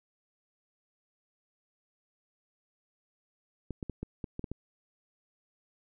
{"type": "clicks", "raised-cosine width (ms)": 3, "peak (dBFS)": -23, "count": 8, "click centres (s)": [3.707, 3.828, 3.897, 4.03, 4.242, 4.394, 4.442, 4.516], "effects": []}